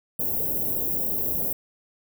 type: band-stop noise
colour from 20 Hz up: white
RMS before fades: -26 dBFS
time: 0.19-1.53 s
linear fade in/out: 5 ms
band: 580 to 14000 Hz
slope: 24 dB/octave
effects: none